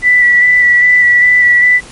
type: tone with vibrato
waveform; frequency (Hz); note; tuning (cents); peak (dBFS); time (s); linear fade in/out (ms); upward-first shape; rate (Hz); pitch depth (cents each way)
sine; 1966; B6; -8; -4; 0.02-1.81; 50; square; 2.5; 15
effects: pink hiss -34 dBFS RMS until 1.91 s + MP3 48 kbps